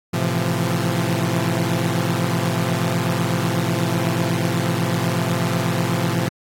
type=chord; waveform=sawtooth; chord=F major seventh; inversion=first; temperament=equal with one note detuned; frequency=110 / 130.81 / 164.81 / 172.91 Hz; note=A2 / C3 / E3 / F3; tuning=0 / 0 / 0 / -17 cents; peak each=-21 / -20 / -22 / -19 dBFS; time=0.13-6.29 s; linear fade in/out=10 ms; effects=AAC 48 kbps